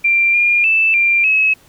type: tone with pitch steps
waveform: sine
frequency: 2369 / 2411 / 2640 / 2379 / 2573 Hz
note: D7 / D7 / E7 / D7 / E7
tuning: +14 / +45 / +2 / +22 / -43 cents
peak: -10 dBFS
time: 0.04-1.54 s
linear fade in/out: 10 ms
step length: 300 ms
effects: pink hiss -49 dBFS RMS until 1.68 s